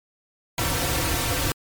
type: noise with comb filter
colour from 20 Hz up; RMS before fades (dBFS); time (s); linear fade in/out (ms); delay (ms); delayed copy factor
pink; -24; 0.58-1.52; 2; 4.8; -1
effects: MP3 96 kbps